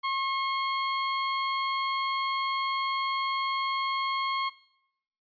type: tone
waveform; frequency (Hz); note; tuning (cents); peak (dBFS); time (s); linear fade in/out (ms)
sawtooth; 1080; C#6; -45; -23; 0.03-4.5; 20
effects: noise-tail reverb RT60 0.8 s tail -20 dB re dry + resampled to 11025 Hz